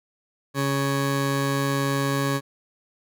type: tone pair together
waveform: 20% pulse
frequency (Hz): 138.6 / 554.4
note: C#3 / C#5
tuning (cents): 0 / 0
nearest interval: 2 octaves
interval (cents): 2400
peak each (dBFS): -18 / -24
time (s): 0.54-2.41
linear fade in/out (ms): 50
effects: none